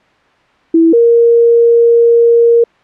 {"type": "tone pair in turn", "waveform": "sine", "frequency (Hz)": [328.8, 467.6], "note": ["E4", "A#4"], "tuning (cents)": [-4, 5], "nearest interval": "tritone", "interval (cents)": 609, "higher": "second", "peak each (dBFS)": -4, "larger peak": "neither", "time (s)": [[0.74, 0.93], [0.93, 2.64]], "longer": "second", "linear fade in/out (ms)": 5, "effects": ["white hiss -49 dBFS RMS until 2.83 s", "low-pass 2000 Hz 12 dB/octave"]}